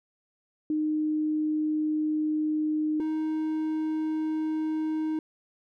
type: tone pair in turn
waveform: sine / triangle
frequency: 307.1 / 312.8 Hz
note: D#4 / D#4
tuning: -23 / +9 cents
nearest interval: unison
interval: 32 cents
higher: second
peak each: -24 dBFS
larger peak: neither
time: 0.7-3 / 3-5.19 s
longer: first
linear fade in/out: 2 ms
effects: none